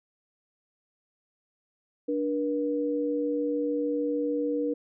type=tone pair together; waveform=sine; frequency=293.2 / 480 Hz; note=D4 / B4; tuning=-3 / -49 cents; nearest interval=major sixth; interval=854 cents; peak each=-28 dBFS; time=2.08-4.74 s; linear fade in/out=10 ms; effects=none